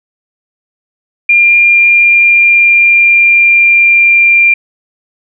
sine tone with pitch glide, 2399 to 2382 Hz, D7 to D7, +36 to +24 cents, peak -3 dBFS, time 1.29-4.54 s, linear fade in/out 5 ms, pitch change -12 cents, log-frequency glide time 1.78-4.26 s, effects none

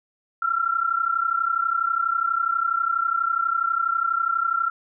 sine tone pair together, 1343.8 / 1376 Hz, E6 / F6, +33 / -26 cents, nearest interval unison, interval 41 cents, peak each -23 dBFS, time 0.42-4.7 s, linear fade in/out 5 ms, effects none

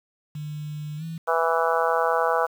sine tone with pitch glide, 150 to 163.58 Hz, D3 to E3, +37 to -13 cents, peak -30 dBFS, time 0.35-1.18 s, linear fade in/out 5 ms, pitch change +150 cents, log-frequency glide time 0.97-1.04 s
harmonic tone, 164.81 Hz, E3, in tune, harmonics 3 / 4 / 5 / 6 / 7 / 8 / 9, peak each -25 / -26 / -27 / -28 / -28 / -29 / -30 dBFS, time 1.27-2.47 s, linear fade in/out 20 ms
effects 8-bit

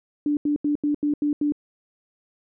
sine tone bursts, 293.7 Hz, D4, in tune, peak -19 dBFS, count 7, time 0.26-1.522 s, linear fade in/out 2 ms, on 110 ms, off 82 ms, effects none

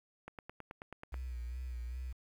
click train, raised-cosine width 0.5 ms, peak -30 dBFS, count 9, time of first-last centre 0.28-1.142 s, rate 9.28 Hz
sine tone with vibrato, 61.74 Hz, B1, in tune, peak -38 dBFS, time 1.12-2.13 s, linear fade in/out 10 ms, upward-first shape sine, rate 2.5 Hz, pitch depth 61 cents each way
effects 10-bit

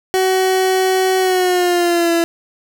30% pulse tone with pitch glide, 375.8 to 336.7 Hz, F#4 to E4, +27 to +37 cents, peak -10 dBFS, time 0.14-2.24 s, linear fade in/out 0 ms, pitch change -190 cents, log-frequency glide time 1.19-2.12 s, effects none

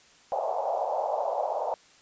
white band-pass noise, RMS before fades -29 dBFS, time 0.32-1.74 s, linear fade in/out 0 ms, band 540 to 850 Hz, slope 48 dB/octave, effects white hiss -57 dBFS RMS until 2.01 s + resampled to 16000 Hz

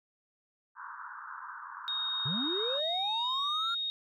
pink band-pass noise, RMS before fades -44 dBFS, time 0.75-2.81 s, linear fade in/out 50 ms, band 940 to 1600 Hz, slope 96 dB/octave
sine tone, 3729 Hz, A#7, in tune, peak -31 dBFS, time 1.88-3.9 s, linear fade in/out 0 ms
triangle linear sweep, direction up, 119.7 to 1408 Hz, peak -31 dBFS, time 2.25-3.75 s, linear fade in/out 10 ms
effects none

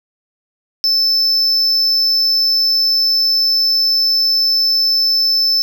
triangle tone, 5274 Hz, E8, in tune, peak -10 dBFS, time 0.84-5.62 s, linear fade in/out 0 ms, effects none

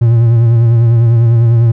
triangle tone with vibrato, 116.4 Hz, A#2, 2 cents flat, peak -3 dBFS, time 0.01-1.72 s, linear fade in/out 10 ms, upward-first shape sine, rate 10 Hz, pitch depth 43 cents each way, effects none

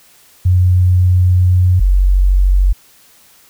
sine tone pair in turn, 90.8 / 46.7 Hz, F#2 / F#1, -32 / +17 cents, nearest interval octave, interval 1151 cents, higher first, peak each -7 dBFS, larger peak neither, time 0.45-1.8 / 1.8-2.73 s, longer first, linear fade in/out 10 ms, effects white hiss -47 dBFS RMS until 3.49 s

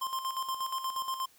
square tone with tremolo, 1051 Hz, C6, 7 cents sharp, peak -31 dBFS, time 0.01-1.26 s, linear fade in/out 10 ms, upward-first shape square, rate 8.4 Hz, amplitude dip 60%, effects white hiss -62 dBFS RMS until 1.38 s

